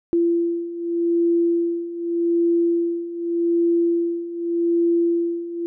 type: beating tone pair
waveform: sine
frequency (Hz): 339.6 / 340.44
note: F4 / F4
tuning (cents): -48 / -44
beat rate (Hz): 0.84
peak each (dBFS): -23 / -19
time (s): 0.13-5.66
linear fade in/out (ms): 0
effects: none